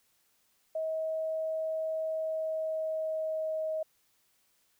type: tone with pitch glide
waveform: sine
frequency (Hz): 637 to 630.8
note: D#5 to D#5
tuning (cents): +41 to +24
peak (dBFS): -30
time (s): 0.75-3.83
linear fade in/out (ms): 5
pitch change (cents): -17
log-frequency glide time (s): 2.04-3.68
effects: white hiss -71 dBFS RMS until 4.79 s